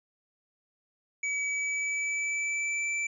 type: tone with pitch glide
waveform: square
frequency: 2281 to 2329 Hz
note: C#7 to D7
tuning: +49 to -15 cents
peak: -29 dBFS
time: 1.23-3.07 s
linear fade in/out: 5 ms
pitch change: +36 cents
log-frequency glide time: 1.44-2.88 s
effects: resampled to 22050 Hz